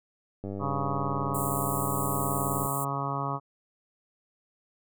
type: click train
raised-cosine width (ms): 2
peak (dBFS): -23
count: 221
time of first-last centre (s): 0.44-2.66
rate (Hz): 99.1
type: harmonic tone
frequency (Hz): 139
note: C#3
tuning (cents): +5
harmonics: 1 / 2 / 3 / 4 / 5 / 6 / 7 / 8 / 9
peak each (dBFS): -33 / -39 / -41 / -42 / -38 / -39 / -37 / -34 / -37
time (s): 0.59-3.4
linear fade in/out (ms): 50
type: high-pass noise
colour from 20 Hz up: pink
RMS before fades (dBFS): -36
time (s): 1.34-2.85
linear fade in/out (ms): 10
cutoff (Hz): 7400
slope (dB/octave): 96
effects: none